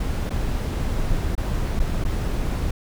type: noise with dropouts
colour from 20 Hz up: brown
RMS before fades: -23 dBFS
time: 0-2.71 s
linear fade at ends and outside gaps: 5 ms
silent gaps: 0.295-0.304 / 1.353-1.377 / 1.794-1.799 / 2.041-2.049 s
effects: none